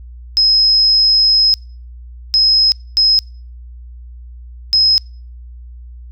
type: tone bursts at uneven times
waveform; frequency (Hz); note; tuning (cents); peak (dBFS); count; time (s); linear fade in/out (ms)
sine; 5120; D#8; +49; -8; 4; 0.37-1.54 / 2.34-2.72 / 2.97-3.19 / 4.73-4.98; 0
effects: noise-tail reverb RT60 0.4 s tail -26 dB re dry + added 60 Hz sine -31 dBFS peak until 6.11 s